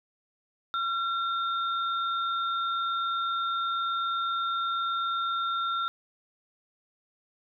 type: tone pair together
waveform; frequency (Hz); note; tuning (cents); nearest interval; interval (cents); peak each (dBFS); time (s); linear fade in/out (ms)
sine; 1364 / 3641; F6 / A#7; -41 / -41; octave + perfect fourth; 1700; -27 / -35; 0.74-5.88; 0
effects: none